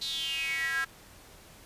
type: tone with high-pass filter sweep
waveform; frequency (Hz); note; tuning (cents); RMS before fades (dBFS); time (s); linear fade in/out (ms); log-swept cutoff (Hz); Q
square; 148.7; D3; +22; -32; 0.01-0.85; 10; 4100 to 1500; 9.2
effects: pink hiss -53 dBFS RMS until 1.65 s + resampled to 32000 Hz